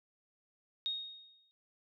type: tone with exponential decay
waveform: sine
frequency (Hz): 3729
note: A#7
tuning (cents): 0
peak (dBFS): -31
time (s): 0.86-1.51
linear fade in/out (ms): 0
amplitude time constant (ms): 140
effects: none